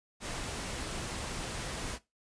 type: noise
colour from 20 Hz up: pink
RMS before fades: -38 dBFS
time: 0.2-1.99 s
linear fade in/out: 50 ms
effects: noise-tail reverb RT60 0.2 s tail -17 dB re dry + resampled to 22050 Hz